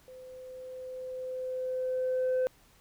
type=tone with level ramp; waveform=sine; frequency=512 Hz; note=C5; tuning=38 cents flat; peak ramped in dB=-46 to -22 dBFS; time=0.08-2.47 s; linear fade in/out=0 ms; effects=tanh soft clip ceiling -24 dBFS + pink hiss -62 dBFS RMS until 2.8 s